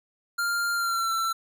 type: tone with pitch glide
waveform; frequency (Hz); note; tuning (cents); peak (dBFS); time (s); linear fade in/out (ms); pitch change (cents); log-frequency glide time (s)
square; 1396.9 to 1342.3; F6 to E6; 0 to +31; -25; 0.38-1.33; 10; -69; 0.74-1.11
effects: none